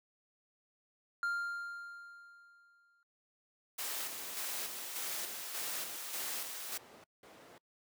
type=tone with exponential decay; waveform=triangle; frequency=1396.9 Hz; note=F6; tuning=in tune; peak=-29 dBFS; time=1.23-3.03 s; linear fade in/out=1 ms; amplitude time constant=390 ms
type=noise with tremolo; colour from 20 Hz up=white; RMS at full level=-39 dBFS; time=3.78-6.78 s; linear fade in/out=10 ms; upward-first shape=square; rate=1.7 Hz; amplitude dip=40%
type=noise bursts; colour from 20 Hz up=brown; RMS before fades=-46 dBFS; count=7; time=3.99-7.58 s; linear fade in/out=2 ms; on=350 ms; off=190 ms
effects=noise-tail reverb RT60 0.1 s tail -26 dB re dry + high-pass 400 Hz 12 dB/octave